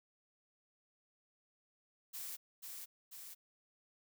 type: noise with echo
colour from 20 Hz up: blue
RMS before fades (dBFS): -45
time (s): 2.13-2.37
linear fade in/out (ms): 20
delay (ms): 490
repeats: 2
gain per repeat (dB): -3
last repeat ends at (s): 3.35
effects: none